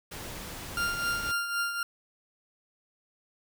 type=noise; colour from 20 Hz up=pink; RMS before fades=-40 dBFS; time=0.11-1.32 s; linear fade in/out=10 ms
type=tone with tremolo; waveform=40% pulse; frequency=1396.9 Hz; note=F6; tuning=in tune; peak=-25 dBFS; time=0.77-1.83 s; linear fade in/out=2 ms; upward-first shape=triangle; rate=3.9 Hz; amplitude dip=60%
effects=none